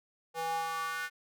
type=tone with high-pass filter sweep; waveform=square; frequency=163.7 Hz; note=E3; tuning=12 cents flat; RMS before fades=-35 dBFS; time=0.34-1.1 s; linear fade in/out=50 ms; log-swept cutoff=630 to 1600 Hz; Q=4.4; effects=none